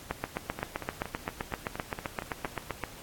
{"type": "two click trains", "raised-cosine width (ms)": 0.5, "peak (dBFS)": [-22, -15], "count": [9, 22], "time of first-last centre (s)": [[0.59, 2.455], [0.11, 2.837]], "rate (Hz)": [4.29, 7.7], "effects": ["pink hiss -48 dBFS RMS until 3.02 s", "AAC 64 kbps"]}